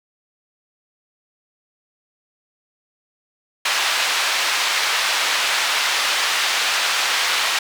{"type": "band-pass noise", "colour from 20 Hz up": "white", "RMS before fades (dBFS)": -20, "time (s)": [3.65, 7.59], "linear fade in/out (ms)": 5, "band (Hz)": [880, 3800], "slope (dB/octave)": 12, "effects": []}